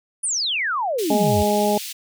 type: exponential sweep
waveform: sine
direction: down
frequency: 10000 to 77.6 Hz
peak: -20 dBFS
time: 0.23-1.43 s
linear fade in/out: 10 ms
type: high-pass noise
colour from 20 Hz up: pink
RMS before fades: -32 dBFS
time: 0.98-1.93 s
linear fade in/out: 10 ms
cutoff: 2700 Hz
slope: 24 dB/octave
type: harmonic tone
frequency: 207.6 Hz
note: G#3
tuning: in tune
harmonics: 1 / 2 / 3 / 4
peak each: -22 / -22 / -22 / -22 dBFS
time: 1.1-1.78 s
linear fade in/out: 5 ms
effects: none